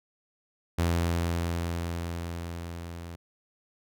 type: tone with level ramp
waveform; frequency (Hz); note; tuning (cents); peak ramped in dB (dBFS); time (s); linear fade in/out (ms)
sawtooth; 85; F2; -46; -19 to -35; 0.78-3.16; 10
effects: none